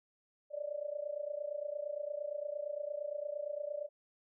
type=tone with amplitude modulation; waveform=sine; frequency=587.3 Hz; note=D5; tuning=in tune; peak=-33 dBFS; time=0.5-3.89 s; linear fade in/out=50 ms; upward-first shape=sine; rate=28.7 Hz; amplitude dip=85%; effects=none